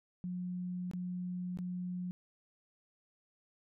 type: tone with dropouts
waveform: sine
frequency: 180 Hz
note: F#3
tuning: 47 cents flat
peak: -36 dBFS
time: 0.24-2.11 s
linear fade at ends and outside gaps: 0 ms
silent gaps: 0.913-0.935 / 1.573-1.588 s
effects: none